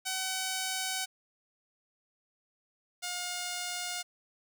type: tone pair in turn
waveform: 5% pulse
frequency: 756 / 713.6 Hz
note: F#5 / F5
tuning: +37 / +37 cents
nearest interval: minor second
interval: 100 cents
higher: first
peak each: -20 / -23 dBFS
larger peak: first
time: 0.05-1.06 / 3.02-4.03 s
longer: neither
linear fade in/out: 20 ms
effects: none